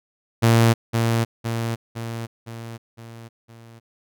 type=tone with echo; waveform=sawtooth; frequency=115.2 Hz; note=A#2; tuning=20 cents flat; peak=-9 dBFS; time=0.42-0.74 s; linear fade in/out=20 ms; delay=510 ms; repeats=6; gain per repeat=-5 dB; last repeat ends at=3.8 s; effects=none